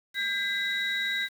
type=tone cluster; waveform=sine; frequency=1601 / 2017 / 3836 Hz; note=G6 / B6 / A#7; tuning=+36 / +36 / +49 cents; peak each=-30 dBFS; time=0.14-1.29 s; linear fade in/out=50 ms; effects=tanh soft clip ceiling -20 dBFS + 8-bit